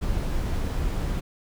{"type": "noise", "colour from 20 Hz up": "brown", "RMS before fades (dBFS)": -26, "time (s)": [0.01, 1.21], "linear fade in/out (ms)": 20, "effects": []}